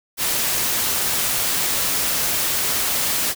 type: noise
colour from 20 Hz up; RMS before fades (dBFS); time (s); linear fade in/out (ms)
white; -21; 0.17-3.35; 50
effects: none